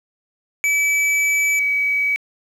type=tone pair in turn; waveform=square / sine; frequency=2300 / 2275 Hz; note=D7 / C#7; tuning=-37 / +44 cents; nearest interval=unison; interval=19 cents; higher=first; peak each=-16 dBFS; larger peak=neither; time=0.64-1.59 / 1.59-2.16 s; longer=first; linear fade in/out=0 ms; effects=low-pass 11000 Hz 12 dB/octave + 7-bit